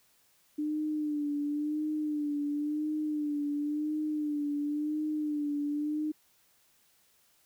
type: tone with vibrato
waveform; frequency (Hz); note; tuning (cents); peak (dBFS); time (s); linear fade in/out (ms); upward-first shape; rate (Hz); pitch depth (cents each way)
sine; 298.1; D4; +26; -29; 0.58-6.12; 10; sine; 0.95; 47
effects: white hiss -67 dBFS RMS until 7.45 s